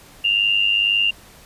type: tone with amplitude modulation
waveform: sine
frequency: 2794 Hz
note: F7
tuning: in tune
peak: -12 dBFS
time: 0.24-1.11 s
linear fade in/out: 10 ms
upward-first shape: sine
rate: 102 Hz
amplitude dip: 65%
effects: pink hiss -46 dBFS RMS until 1.45 s + resampled to 32000 Hz